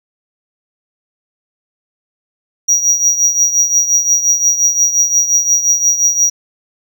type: tone with tremolo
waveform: triangle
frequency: 5760 Hz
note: F#8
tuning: 47 cents flat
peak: -5 dBFS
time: 2.68-6.3 s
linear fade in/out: 10 ms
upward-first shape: triangle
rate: 5.7 Hz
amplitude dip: 75%
effects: none